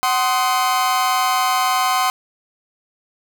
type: chord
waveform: 40% pulse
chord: C diminished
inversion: second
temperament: just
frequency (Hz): 753.5 / 1046.5 / 1255.8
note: Gb5 / C6 / Eb6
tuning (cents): +31 / 0 / +16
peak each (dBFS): -19 / -18 / -22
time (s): 0.03-2.1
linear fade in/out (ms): 0
effects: none